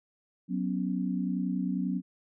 sine chord, F# suspended fourth, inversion none, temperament equal, 185 / 246.9 / 277.2 Hz, F#3 / B3 / C#4, 0 / 0 / 0 cents, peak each -30 / -33 / -34 dBFS, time 0.48-2.02 s, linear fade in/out 50 ms, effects none

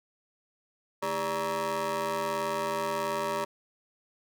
25% pulse ring-modulated tone, 181.2 Hz, F#3, 36 cents flat, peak -22 dBFS, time 1.02-3.45 s, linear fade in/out 10 ms, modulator 764 Hz, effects none

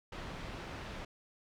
pink low-pass noise, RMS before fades -44 dBFS, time 0.12-1.05 s, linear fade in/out 5 ms, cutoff 3300 Hz, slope 12 dB/octave, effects none

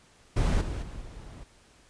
brown noise with level steps, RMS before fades -24 / -33 / -40 / -43 dBFS, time 0.36-1.44 s, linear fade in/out 10 ms, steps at 0.61 / 0.82 / 1.01 s, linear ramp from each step 5 ms, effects pink hiss -59 dBFS RMS until 1.89 s + resampled to 22050 Hz

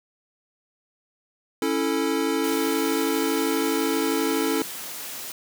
square chord, A major, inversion first, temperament equal, 277.2 / 329.6 / 440 Hz, C#4 / E4 / A4, 0 / 0 / 0 cents, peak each -27 dBFS, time 1.62-4.62 s, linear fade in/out 2 ms
white high-pass noise, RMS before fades -35 dBFS, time 2.44-5.32 s, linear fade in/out 2 ms, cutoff 140 Hz, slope 12 dB/octave
effects none

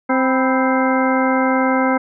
harmonic tone with a mistuned harmonic, 261.6 Hz, C4, in tune, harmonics 1 / 2 / 3 / 4 / 5 / 6 / 8, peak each -17 / -20 / -22 / -23 / -24 / -25 / -26 dBFS, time 0.09-1.98 s, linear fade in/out 10 ms, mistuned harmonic 4, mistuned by -92 cents, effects none

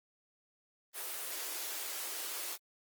white high-pass noise, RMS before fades -40 dBFS, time 0.93-2.58 s, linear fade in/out 50 ms, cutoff 300 Hz, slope 96 dB/octave, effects Opus 24 kbps

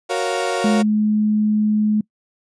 35% pulse chord, Gb major seventh, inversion none, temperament equal, 370 / 466.2 / 554.4 / 698.5 Hz, Gb4 / Bb4 / Db5 / F5, 0 / 0 / 0 / 0 cents, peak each -23 dBFS, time 0.09-0.83 s, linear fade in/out 20 ms
sine tone, 212.5 Hz, G#3, 40 cents sharp, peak -14 dBFS, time 0.64-2.01 s, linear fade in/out 5 ms
effects noise-tail reverb RT60 0.1 s tail -24 dB re dry + resampled to 22050 Hz

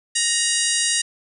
harmonic tone with a mistuned harmonic, 952 Hz, A#5, 36 cents sharp, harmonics 2 / 3 / 4 / 5 / 6 / 7 / 8 / 9 / 10, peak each -27 / -27 / -27 / -27 / -27 / -27 / -27 / -27 / -27 dBFS, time 0.15-1.02 s, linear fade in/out 10 ms, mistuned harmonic 2, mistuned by -35 cents, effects none

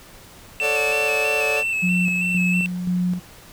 40% pulse chord, D major seventh, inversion second, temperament just, 440.5 / 550.6 / 587.3 / 734.2 Hz, A4 / C#5 / D5 / F#5, +2 / -12 / 0 / -14 cents, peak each -25 / -30 / -25 / -30 dBFS, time 0.6-1.64 s, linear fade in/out 50 ms
triangle tone with vibrato, 2637 Hz, E7, in tune, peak -19 dBFS, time 0.6-2.66 s, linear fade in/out 0 ms, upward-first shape square, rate 3.1 Hz, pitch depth 30 cents each way
sine tone with tremolo, 179.6 Hz, F3, 49 cents sharp, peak -18 dBFS, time 1.82-3.2 s, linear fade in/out 20 ms, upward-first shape square, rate 1.9 Hz, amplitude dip 50%
effects pink hiss -45 dBFS RMS until 3.52 s

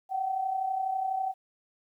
sine tone pair together, 734 / 766.1 Hz, F#5 / G5, -14 / -40 cents, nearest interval minor second, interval 74 cents, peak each -35 / -28 dBFS, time 0.09-1.34 s, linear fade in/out 50 ms, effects 11-bit

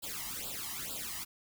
white noise with flanger, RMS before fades -40 dBFS, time 0.02-1.25 s, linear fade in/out 20 ms, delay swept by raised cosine 0.24 to 1.04 ms, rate 2.2 Hz, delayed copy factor +1, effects none

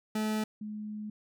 40% pulse / sine tone pair in turn, 215.8 / 211.8 Hz, A3 / G#3, -33 / +34 cents, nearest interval unison, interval 33 cents, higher first, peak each -28 / -36 dBFS, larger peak first, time 0.15-0.44 / 0.61-1.1 s, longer second, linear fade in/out 5 ms, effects none

